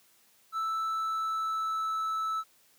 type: tone with pitch glide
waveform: triangle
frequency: 1318.5 to 1309.4 Hz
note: E6 to E6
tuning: 0 to -12 cents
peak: -27 dBFS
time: 0.52-2.44 s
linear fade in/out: 50 ms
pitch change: -12 cents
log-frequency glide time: 0.79-1.95 s
effects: white hiss -64 dBFS RMS until 2.78 s + high-pass 100 Hz 12 dB/octave